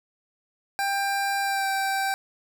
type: tone with pitch glide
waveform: 25% pulse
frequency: 793 to 779.4 Hz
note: G5 to G5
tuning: +20 to -10 cents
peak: -20 dBFS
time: 0.79-2.14 s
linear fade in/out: 0 ms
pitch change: -30 cents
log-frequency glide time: 1.42-1.68 s
effects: none